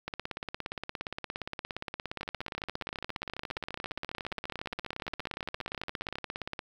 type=two click trains; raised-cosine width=0.3 ms; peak=-21 / -19 dBFS; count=59 / 113; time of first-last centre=2.21-6.156 / 0.08-6.592 s; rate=14.7 / 17.2 Hz; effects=9-bit